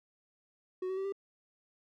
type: tone with pitch steps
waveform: triangle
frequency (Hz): 370 / 378 / 386.2 / 394.5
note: F#4 / F#4 / G4 / G4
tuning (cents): 0 / +37 / -26 / +11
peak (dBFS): -31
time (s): 0.82-1.124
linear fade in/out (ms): 5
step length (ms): 76
effects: none